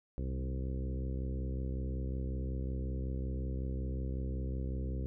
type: harmonic tone with a mistuned harmonic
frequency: 65.41 Hz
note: C2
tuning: in tune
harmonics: 1 / 2 / 3 / 4 / 5 / 6 / 7 / 8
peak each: -35 / -41 / -45 / -47 / -49 / -51 / -52 / -53 dBFS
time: 0.18-5.06 s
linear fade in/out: 0 ms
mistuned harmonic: 2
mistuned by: -27 cents
effects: none